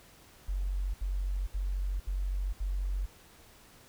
sine tone bursts, 46.77 Hz, F#1, 19 cents sharp, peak -29 dBFS, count 5, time 0.48-3.06 s, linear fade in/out 10 ms, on 460 ms, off 70 ms, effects pink hiss -57 dBFS RMS until 3.88 s

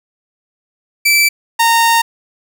sawtooth tone pair in turn, 2323 / 921.9 Hz, D7 / A#5, -20 / -19 cents, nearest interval octave + major third, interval 1599 cents, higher first, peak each -5 dBFS, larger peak neither, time 1.05-1.29 / 1.59-2.02 s, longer second, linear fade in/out 10 ms, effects none

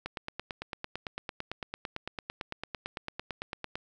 click train, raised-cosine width 0.3 ms, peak -19 dBFS, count 34, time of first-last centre 0.06-3.755 s, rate 8.93 Hz, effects none

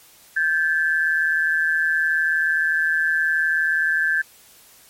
sine tone pair together, 1568 / 1727.2 Hz, G6 / A6, 0 / -33 cents, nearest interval major second, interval 167 cents, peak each -19 / -21 dBFS, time 0.36-4.22 s, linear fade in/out 10 ms, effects white hiss -50 dBFS RMS until 4.89 s + MP3 64 kbps

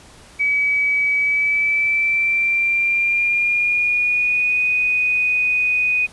sine tone with pitch glide, 2280 to 2486 Hz, C#7 to D#7, +48 to -2 cents, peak -15 dBFS, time 0.39-6.07 s, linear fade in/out 20 ms, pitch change +150 cents, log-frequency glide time 1.18-4.64 s, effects pink hiss -45 dBFS RMS until 6.12 s + resampled to 24000 Hz

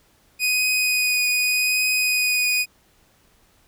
sawtooth tone with vibrato, 2489 Hz, D#7, in tune, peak -15 dBFS, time 0.39-2.66 s, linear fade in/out 50 ms, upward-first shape triangle, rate 0.84 Hz, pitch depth 13 cents each way, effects pink hiss -59 dBFS RMS until 3.67 s

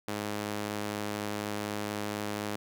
sawtooth tone with high-pass filter, 104.1 Hz, G#2, 5 cents sharp, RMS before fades -35 dBFS, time 0.08-2.56 s, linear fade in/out 0 ms, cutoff 230 Hz, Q 0.68, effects none

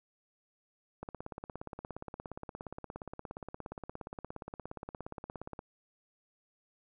click train, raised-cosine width 1 ms, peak -27 dBFS, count 79, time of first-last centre 1.03-5.591 s, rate 17.1 Hz, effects none

